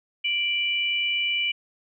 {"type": "tone pair together", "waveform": "sine", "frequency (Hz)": [2349, 2960], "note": ["D7", "F#7"], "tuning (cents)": [0, 0], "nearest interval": "major third", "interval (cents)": 400, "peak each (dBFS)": -25, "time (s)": [0.24, 1.52], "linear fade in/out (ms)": 10, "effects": []}